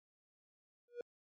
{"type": "tone with exponential growth", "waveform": "triangle", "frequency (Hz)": 480.8, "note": "B4", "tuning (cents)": -46, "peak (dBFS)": -34, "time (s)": [0.88, 1.01], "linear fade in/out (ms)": 2, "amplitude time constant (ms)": 28, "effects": ["MP3 32 kbps"]}